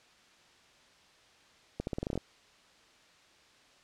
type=accelerating click train; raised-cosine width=2 ms; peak=-20 dBFS; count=10; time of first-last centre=1.8-2.177 s; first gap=71 ms; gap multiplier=0.86; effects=white hiss -61 dBFS RMS until 3.83 s + low-pass 5000 Hz 12 dB/octave